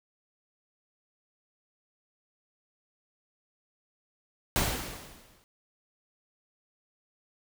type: noise with exponential decay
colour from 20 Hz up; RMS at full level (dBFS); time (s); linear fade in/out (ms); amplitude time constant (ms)
pink; -25; 4.56-5.44; 0; 190
effects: none